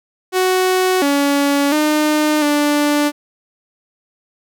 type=tone with pitch steps; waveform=sawtooth; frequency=370.9 / 283.1 / 303.6 / 293.4 Hz; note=F#4 / C#4 / D#4 / D4; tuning=+4 / +37 / -42 / -2 cents; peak=-9 dBFS; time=0.32-3.12 s; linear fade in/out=50 ms; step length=700 ms; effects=none